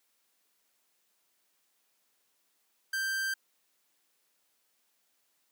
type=tone; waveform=45% pulse; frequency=1570 Hz; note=G6; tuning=2 cents sharp; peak=-30 dBFS; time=2.93-3.34 s; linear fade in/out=5 ms; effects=white hiss -74 dBFS RMS until 5.51 s + high-pass 200 Hz 12 dB/octave